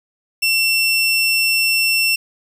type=tone; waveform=25% pulse; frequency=2700 Hz; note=E7; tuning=41 cents sharp; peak=-10 dBFS; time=0.42-2.16 s; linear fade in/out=10 ms; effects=none